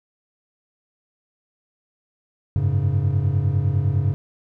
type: chord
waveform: triangle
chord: F# suspended second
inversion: none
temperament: equal with one note detuned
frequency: 93.95 / 103.83 / 138.59 Hz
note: F#2 / G#2 / C#3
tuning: +27 / 0 / 0 cents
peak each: -20 dBFS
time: 2.56-4.14 s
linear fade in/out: 0 ms
effects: none